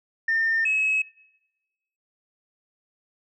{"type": "tone pair in turn", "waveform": "sine", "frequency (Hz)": [1809, 2570], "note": ["A6", "E7"], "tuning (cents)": [48, -45], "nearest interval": "tritone", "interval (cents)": 607, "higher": "second", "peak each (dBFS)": -19, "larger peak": "neither", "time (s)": [[0.28, 0.65], [0.65, 1.02]], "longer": "neither", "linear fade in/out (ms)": 5, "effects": ["noise-tail reverb RT60 1.0 s tail -23 dB re dry", "tanh soft clip ceiling -16 dBFS"]}